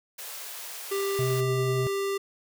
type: high-pass noise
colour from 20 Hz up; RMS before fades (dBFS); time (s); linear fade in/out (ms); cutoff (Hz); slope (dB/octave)
white; -39; 0.18-1.41; 10; 410; 48
type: tone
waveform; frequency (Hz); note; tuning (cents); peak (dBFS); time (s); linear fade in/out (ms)
square; 394.9; G4; +13; -27; 0.91-2.18; 10
type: harmonic tone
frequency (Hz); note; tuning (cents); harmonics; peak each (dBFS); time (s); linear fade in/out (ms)
128.1; C3; -36; 1 / 3 / 5; -26 / -41 / -40; 1.19-1.87; 0
effects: none